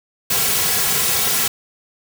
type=noise with comb filter; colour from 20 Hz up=white; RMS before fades=-18 dBFS; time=0.3-1.48 s; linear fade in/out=5 ms; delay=3.3 ms; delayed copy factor=-1; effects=none